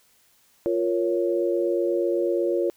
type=chord; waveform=sine; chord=Bb minor; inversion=second; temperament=equal; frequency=349.2 / 466.2 / 554.4 Hz; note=F4 / Bb4 / Db5; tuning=0 / 0 / 0 cents; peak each=-23 / -27 / -26 dBFS; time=0.66-2.7 s; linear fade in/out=0 ms; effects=white hiss -61 dBFS RMS until 2.76 s